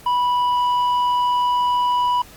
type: tone with tanh clipping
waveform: sine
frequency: 983 Hz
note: B5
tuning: 8 cents flat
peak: -17 dBFS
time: 0.06-2.22 s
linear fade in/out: 5 ms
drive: 6 dB
effects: pink hiss -44 dBFS RMS until 2.36 s + Opus 48 kbps